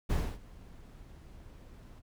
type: noise with ADSR envelope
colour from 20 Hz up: brown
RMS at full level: -28 dBFS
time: 0.09-2.02 s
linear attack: 18 ms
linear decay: 270 ms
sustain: -23 dB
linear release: 37 ms
effects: none